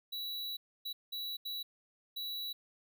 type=tone bursts at uneven times; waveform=square; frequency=3927 Hz; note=B7; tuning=11 cents flat; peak=-38 dBFS; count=5; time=0.12-0.57 / 0.85-0.93 / 1.12-1.37 / 1.45-1.63 / 2.16-2.53 s; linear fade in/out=10 ms; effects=none